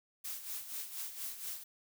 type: noise with tremolo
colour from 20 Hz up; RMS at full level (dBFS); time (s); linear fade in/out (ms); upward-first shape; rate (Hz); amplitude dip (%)
blue; -40; 0.24-1.64; 10; sine; 4.2; 65
effects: none